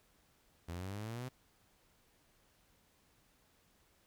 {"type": "exponential sweep", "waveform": "sawtooth", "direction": "up", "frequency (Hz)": [82.7, 130.81], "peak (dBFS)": -37, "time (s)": [0.68, 1.29], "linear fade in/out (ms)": 10, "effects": ["pink hiss -71 dBFS RMS until 4.06 s"]}